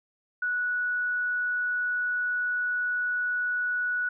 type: tone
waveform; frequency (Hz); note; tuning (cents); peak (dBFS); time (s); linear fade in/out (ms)
sine; 1471; F#6; -11; -25; 0.42-4.09; 5
effects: none